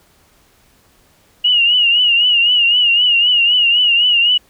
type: tone with vibrato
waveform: sine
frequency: 2869 Hz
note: F7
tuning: 46 cents sharp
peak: -9 dBFS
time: 1.44-4.38 s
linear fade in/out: 10 ms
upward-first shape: triangle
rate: 3.9 Hz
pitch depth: 87 cents each way
effects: pink hiss -53 dBFS RMS until 4.49 s